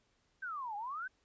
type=exponential two-way sweep; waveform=sine; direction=down then up; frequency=1586 to 799 to 1586 Hz; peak=-38 dBFS; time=0.42-1.08 s; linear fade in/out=10 ms; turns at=0.76 s; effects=pink hiss -75 dBFS RMS until 1.24 s + resampled to 16000 Hz